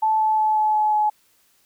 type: tone with pitch steps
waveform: sine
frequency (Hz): 873 / 868 / 863 / 858 / 853.1 / 848.1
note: A5 / A5 / A5 / A5 / G#5 / G#5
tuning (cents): -14 / -24 / -34 / -44 / +46 / +36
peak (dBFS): -16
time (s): 0.02-1.1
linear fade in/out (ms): 10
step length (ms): 180
effects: white hiss -61 dBFS RMS until 1.65 s